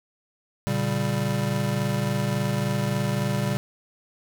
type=chord; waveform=square; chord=G diminished; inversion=first; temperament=just; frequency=117.6 / 141.12 / 196 Hz; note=Bb2 / Db3 / G3; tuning=+16 / +31 / 0 cents; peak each=-29 / -28 / -28 dBFS; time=0.67-3.57 s; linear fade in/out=0 ms; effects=none